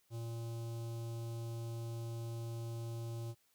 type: tone with notch filter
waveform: square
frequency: 115.7 Hz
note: A#2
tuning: 13 cents flat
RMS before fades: -42 dBFS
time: 0.1-3.35 s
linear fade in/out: 50 ms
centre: 1800 Hz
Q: 0.55
effects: white hiss -74 dBFS RMS until 3.54 s